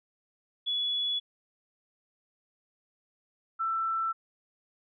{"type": "tone pair in turn", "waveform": "sine", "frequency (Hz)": [3402, 1333], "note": ["G#7", "E6"], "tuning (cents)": [41, 19], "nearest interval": "octave + major third", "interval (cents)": 1622, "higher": "first", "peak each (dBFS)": -27, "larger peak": "neither", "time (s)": [[0.66, 1.2], [3.59, 4.13]], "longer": "neither", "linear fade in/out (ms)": 20, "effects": []}